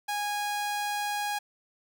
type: tone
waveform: sawtooth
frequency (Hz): 825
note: G#5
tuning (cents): -12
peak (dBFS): -25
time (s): 0.08-1.39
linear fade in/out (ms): 10
effects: none